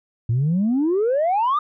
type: exponential sweep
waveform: sine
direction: up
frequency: 110 to 1244.5 Hz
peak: -15 dBFS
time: 0.29-1.59 s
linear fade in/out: 5 ms
effects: tanh soft clip ceiling -14 dBFS